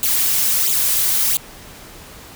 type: noise with flanger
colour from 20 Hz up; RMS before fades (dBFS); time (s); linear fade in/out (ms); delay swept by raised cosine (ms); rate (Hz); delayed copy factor
blue; -17; 0.03-1.37; 0; 0.27 to 5.47; 1.5; +0.9
effects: pink hiss -39 dBFS RMS until 2.35 s